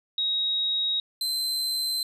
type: tone pair in turn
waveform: sine / 40% pulse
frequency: 3792 / 4087 Hz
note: A#7 / C8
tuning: +29 / -41 cents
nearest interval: minor second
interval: 130 cents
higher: second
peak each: -23 / -24 dBFS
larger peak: first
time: 0.18-1 / 1.21-2.03 s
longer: neither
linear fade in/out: 2 ms
effects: resampled to 32000 Hz